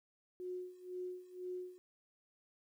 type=tone with tremolo; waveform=sine; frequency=363.7 Hz; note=F#4; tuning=30 cents flat; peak=-39 dBFS; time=0.4-1.78 s; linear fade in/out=0 ms; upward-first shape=sine; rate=2 Hz; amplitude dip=85%; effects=12-bit